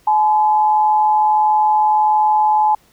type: tone pair together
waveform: sine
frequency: 853.5 / 1015 Hz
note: G#5 / B5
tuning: +47 / +47 cents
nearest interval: minor third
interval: 300 cents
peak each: -11 / -22 dBFS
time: 0.07-2.75 s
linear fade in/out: 5 ms
effects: pink hiss -54 dBFS RMS until 2.92 s